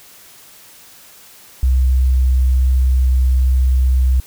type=tone; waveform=sine; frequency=64.2 Hz; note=C2; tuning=32 cents flat; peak=-10 dBFS; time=1.63-4.2 s; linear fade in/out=0 ms; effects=white hiss -43 dBFS RMS until 4.26 s